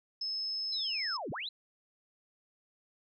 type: tone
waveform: sine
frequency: 5200 Hz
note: E8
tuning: 24 cents flat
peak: -33 dBFS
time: 0.21-1.17 s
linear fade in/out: 5 ms
type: linear two-way sweep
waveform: sine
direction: down then up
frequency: 4186 to 99.9 to 4186 Hz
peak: -36 dBFS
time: 0.72-1.49 s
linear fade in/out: 5 ms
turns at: 1.31 s
effects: none